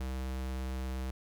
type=tone; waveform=square; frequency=64.9 Hz; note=C2; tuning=13 cents flat; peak=-35 dBFS; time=0-1.11 s; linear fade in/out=5 ms; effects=none